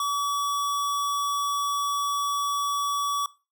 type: tone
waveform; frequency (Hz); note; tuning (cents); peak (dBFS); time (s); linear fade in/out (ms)
square; 1140; C#6; +48; -25; 0-3.26; 2
effects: noise-tail reverb RT60 0.3 s tail -19 dB re dry